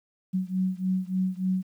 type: beating tone pair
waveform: sine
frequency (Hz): 185 / 188.4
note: F#3 / F#3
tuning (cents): 0 / +32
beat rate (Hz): 3.4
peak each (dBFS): -27 / -28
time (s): 0.33-1.63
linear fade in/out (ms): 20
effects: 10-bit